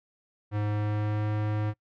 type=tone with pitch glide; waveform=square; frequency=104.6 to 106 Hz; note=G#2 to G#2; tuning=+13 to +36 cents; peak=-27 dBFS; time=0.51-1.74 s; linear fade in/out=50 ms; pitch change=+23 cents; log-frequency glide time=0.65-1.32 s; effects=noise-tail reverb RT60 0.1 s tail -23 dB re dry + low-pass 2000 Hz 12 dB/octave